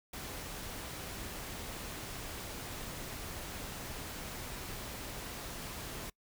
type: noise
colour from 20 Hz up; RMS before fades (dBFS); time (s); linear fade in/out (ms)
pink; -43; 0.13-6.1; 5
effects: noise-tail reverb RT60 0.1 s tail -25 dB re dry